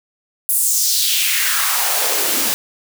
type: noise with high-pass filter sweep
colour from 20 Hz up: white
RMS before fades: -17 dBFS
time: 0.49-2.54 s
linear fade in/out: 0 ms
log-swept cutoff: 11000 to 200 Hz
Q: 2.3
effects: none